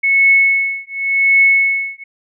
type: tone with tremolo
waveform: sine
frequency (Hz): 2200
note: C#7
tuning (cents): -14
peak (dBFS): -6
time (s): 0.03-2.04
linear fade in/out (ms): 10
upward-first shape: triangle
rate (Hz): 0.9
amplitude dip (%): 100
effects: none